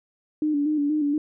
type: tone with vibrato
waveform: sine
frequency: 296.4 Hz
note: D4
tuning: 16 cents sharp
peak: -20 dBFS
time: 0.42-1.18 s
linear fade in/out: 2 ms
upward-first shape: square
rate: 4.2 Hz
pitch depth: 49 cents each way
effects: none